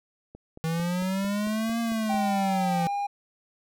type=click train; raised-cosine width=2 ms; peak=-30 dBFS; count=9; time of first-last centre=0.35-2.144 s; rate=4.46 Hz
type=linear two-way sweep; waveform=square; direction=up then down; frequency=160 to 232.8 to 168.8 Hz; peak=-26 dBFS; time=0.64-2.87 s; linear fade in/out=0 ms; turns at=1.8 s
type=tone with pitch glide; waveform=triangle; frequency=780 to 808.9 Hz; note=G5 to G#5; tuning=-9 to -46 cents; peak=-24 dBFS; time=2.09-3.07 s; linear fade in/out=10 ms; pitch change=+63 cents; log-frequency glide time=2.71-2.94 s
effects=none